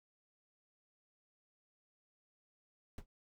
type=noise with exponential decay; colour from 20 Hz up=brown; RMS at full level=-35 dBFS; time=2.98-3.06 s; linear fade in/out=1 ms; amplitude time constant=16 ms; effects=none